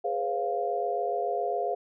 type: chord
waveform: sine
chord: C# dominant seventh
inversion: second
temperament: equal with one note detuned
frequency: 415.3 / 493.9 / 541.1 / 698.5 Hz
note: G#4 / B4 / C#5 / E#5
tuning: 0 / 0 / -42 / 0 cents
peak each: -32 / -34 / -35 / -29 dBFS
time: 0.04-1.75 s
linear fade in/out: 10 ms
effects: none